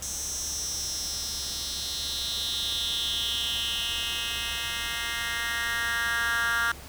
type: tone with high-pass filter sweep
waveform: 10% pulse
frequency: 233.3 Hz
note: A#3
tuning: 2 cents sharp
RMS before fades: -30 dBFS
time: 0.02-6.72 s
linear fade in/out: 5 ms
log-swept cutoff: 6600 to 1500 Hz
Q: 4.4
effects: added 68 Hz sine -45 dBFS peak until 6.88 s + pink hiss -45 dBFS RMS until 6.88 s